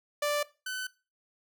sawtooth tone pair in turn, 587.3 / 1511 Hz, D5 / F#6, 0 / +36 cents, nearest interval octave + major third, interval 1636 cents, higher second, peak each -23 / -30 dBFS, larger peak first, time 0.22-0.43 / 0.66-0.87 s, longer neither, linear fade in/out 5 ms, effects noise-tail reverb RT60 0.3 s tail -19 dB re dry

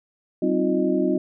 sine tone cluster, 192.7 / 263.8 / 315.4 / 354.8 / 615 Hz, G3 / C4 / D#4 / F4 / D#5, -29 / +14 / +24 / +27 / -20 cents, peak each -27 / -24 / -24 / -23 / -29 dBFS, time 0.42-1.18 s, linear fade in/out 5 ms, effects none

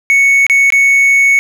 triangle tone with dropouts, 2217 Hz, C#7, in tune, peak -4 dBFS, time 0.1-1.39 s, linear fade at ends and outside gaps 0 ms, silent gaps 0.466-0.498 / 0.703-0.723 s, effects none

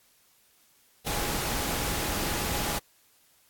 sine tone in noise, 830 Hz, G#5, 1 cent flat, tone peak -40 dBFS, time 1.06-2.79 s, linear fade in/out 10 ms, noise pink, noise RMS -30 dBFS, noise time 1.06-2.79 s, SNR -13 dB, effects white hiss -63 dBFS RMS until 3.49 s + AAC 64 kbps

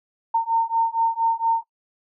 sine beating tone pair, 910 / 914.3 Hz, A#5 / A#5, -42 / -34 cents, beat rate 4.3 Hz, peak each -21 dBFS, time 0.34-1.63 s, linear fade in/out 10 ms, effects noise-tail reverb RT60 0.1 s tail -17 dB re dry

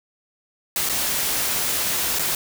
white noise with dropouts, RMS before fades -23 dBFS, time 0.76-2.35 s, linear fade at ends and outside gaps 1 ms, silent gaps 0.89-0.896 / 2.188-2.193 s, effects none

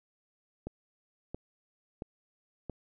click train, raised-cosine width 2 ms, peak -24 dBFS, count 4, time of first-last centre 0.67-2.697 s, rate 1.48 Hz, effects none

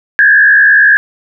sine tone with frequency modulation, 1661.2 Hz, G#6, in tune, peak -3 dBFS, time 0.19-0.97 s, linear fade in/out 0 ms, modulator 68.7 Hz, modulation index 1.1, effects none

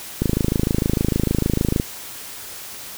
click train, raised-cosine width 3 ms, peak -5 dBFS, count 43, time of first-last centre 0.22-1.799 s, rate 26.6 Hz, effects white hiss -35 dBFS RMS until 2.97 s

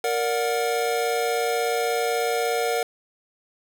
square chord, Bb augmented, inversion none, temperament just, 466.2 / 582.7 / 728.4 Hz, Bb4 / D5 / F#5, 0 / -14 / -27 cents, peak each -25 / -31 / -27 dBFS, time 0.04-2.83 s, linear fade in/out 2 ms, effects none

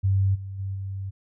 sine tone with level steps, 97 Hz, G2, 18 cents flat, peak -18 / -32 / -27 / -29 dBFS, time 0.03-1.11 s, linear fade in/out 20 ms, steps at 0.34 / 0.58 / 0.74 s, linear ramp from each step 20 ms, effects none

